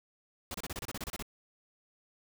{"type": "noise bursts", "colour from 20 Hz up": "pink", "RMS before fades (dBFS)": -39, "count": 12, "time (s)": [0.51, 1.225], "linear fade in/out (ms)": 2, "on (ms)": 33, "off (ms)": 29, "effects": []}